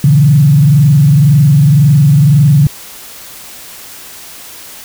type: tone with frequency modulation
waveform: sine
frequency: 144.4 Hz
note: D3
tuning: 29 cents flat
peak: -3 dBFS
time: 0.04-2.67 s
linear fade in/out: 2 ms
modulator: 21.9 Hz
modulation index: 0.8
effects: white hiss -31 dBFS RMS until 4.84 s